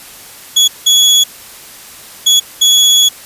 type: tone bursts at uneven times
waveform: 30% pulse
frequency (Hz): 3371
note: G#7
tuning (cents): +25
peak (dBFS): -3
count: 4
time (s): 0.56-0.68 / 0.86-1.24 / 2.26-2.4 / 2.61-3.09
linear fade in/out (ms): 10
effects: white hiss -34 dBFS RMS until 3.25 s + resampled to 32000 Hz